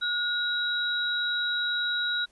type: tone pair together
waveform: sine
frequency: 1442 / 3850 Hz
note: F#6 / B7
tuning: -45 / -45 cents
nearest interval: octave + perfect fourth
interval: 1700 cents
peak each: -28 dBFS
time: 0.01-2.26 s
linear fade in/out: 20 ms
effects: pink hiss -64 dBFS RMS until 2.31 s + resampled to 24000 Hz